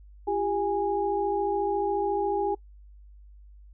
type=tone cluster; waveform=sine; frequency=345.5 / 399.6 / 825 Hz; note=F4 / G4 / G#5; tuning=-19 / +33 / -12 cents; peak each=-32 / -27 / -28 dBFS; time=0.27-2.55 s; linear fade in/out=10 ms; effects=noise-tail reverb RT60 0.1 s tail -23 dB re dry + added 50 Hz sine -47 dBFS peak until 3.73 s